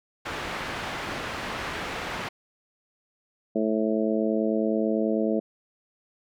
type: low-pass noise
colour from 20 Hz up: white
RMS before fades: -33 dBFS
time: 0.25-2.29 s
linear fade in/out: 10 ms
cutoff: 2000 Hz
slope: 12 dB/octave
type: harmonic tone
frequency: 109.2 Hz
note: A2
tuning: 13 cents flat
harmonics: 2 / 3 / 4 / 5 / 6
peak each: -26 / -28 / -29 / -30 / -31 dBFS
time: 3.55-5.4 s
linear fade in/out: 10 ms
effects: none